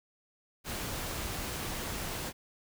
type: noise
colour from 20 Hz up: pink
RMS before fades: -37 dBFS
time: 0.64-2.33 s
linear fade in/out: 50 ms
effects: none